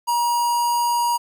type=tone with notch filter; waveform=square; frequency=953 Hz; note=A#5; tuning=38 cents sharp; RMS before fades=-20 dBFS; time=0.07-1.18 s; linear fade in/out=20 ms; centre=2400 Hz; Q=0.99; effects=9-bit